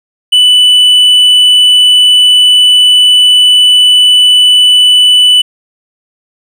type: tone with hard clipping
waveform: sine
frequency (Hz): 2982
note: F#7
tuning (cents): +13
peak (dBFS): -3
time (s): 0.32-5.42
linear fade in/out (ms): 10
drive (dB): 3
effects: none